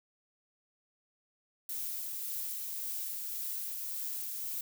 violet noise with tremolo, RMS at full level -37 dBFS, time 1.69-4.61 s, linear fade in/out 2 ms, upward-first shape triangle, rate 1.8 Hz, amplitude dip 25%, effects none

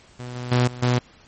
sawtooth tone with level steps, 123.47 Hz, B2, in tune, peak -28 / -25 / -12 / -30 / -13 dBFS, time 0.19-0.99 s, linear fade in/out 10 ms, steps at 0.35 / 0.51 / 0.67 / 0.82 s, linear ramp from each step 10 ms, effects pink hiss -52 dBFS RMS until 1.27 s + MP3 32 kbps

